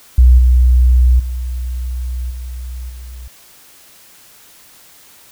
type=tone with level steps; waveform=sine; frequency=62.1 Hz; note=B1; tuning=10 cents sharp; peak=-3 / -6 / -18 / -23 / -28 dBFS; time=0.18-3.28 s; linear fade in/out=5 ms; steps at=0.38 / 1.19 / 2.3 / 2.89 s; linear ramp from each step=10 ms; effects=white hiss -44 dBFS RMS until 5.31 s